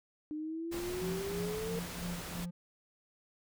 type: exponential sweep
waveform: sine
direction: up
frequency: 301 to 460 Hz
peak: -36 dBFS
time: 0.31-1.79 s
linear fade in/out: 0 ms
type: noise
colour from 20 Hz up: pink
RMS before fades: -43 dBFS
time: 0.71-2.46 s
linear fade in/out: 20 ms
type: tone with tremolo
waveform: triangle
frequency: 174.61 Hz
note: F3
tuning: in tune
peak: -34 dBFS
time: 1.01-2.51 s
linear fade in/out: 10 ms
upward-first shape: sine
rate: 3 Hz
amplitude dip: 85%
effects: none